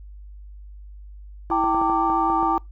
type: tone with vibrato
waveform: triangle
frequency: 329.6 Hz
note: E4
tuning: in tune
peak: -23 dBFS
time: 1.5-2.58 s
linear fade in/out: 0 ms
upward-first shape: sine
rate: 7.8 Hz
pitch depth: 20 cents each way
type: clicks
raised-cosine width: 1 ms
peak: -19 dBFS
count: 8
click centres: 1.502 / 1.641 / 1.747 / 1.816 / 1.898 / 2.1 / 2.301 / 2.429 s
type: chord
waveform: sine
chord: G suspended second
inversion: none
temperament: equal with one note detuned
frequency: 784 / 902.1 / 1174.7 Hz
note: G5 / A5 / D6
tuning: 0 / +43 / 0 cents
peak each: -23 dBFS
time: 1.51-2.58 s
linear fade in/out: 5 ms
effects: noise-tail reverb RT60 0.2 s tail -25 dB re dry + added 50 Hz sine -38 dBFS peak until 2.71 s